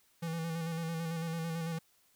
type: tone with vibrato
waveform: square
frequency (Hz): 164.81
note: E3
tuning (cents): 0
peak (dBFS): -35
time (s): 0.22-1.79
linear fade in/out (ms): 10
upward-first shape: square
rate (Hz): 9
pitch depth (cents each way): 30
effects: white hiss -69 dBFS RMS until 2.15 s